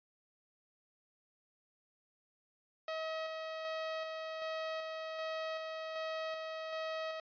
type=tone with tremolo; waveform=sawtooth; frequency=638 Hz; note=D#5; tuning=43 cents sharp; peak=-33 dBFS; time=2.88-7.2 s; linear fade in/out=2 ms; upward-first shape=square; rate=1.3 Hz; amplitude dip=30%; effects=resampled to 11025 Hz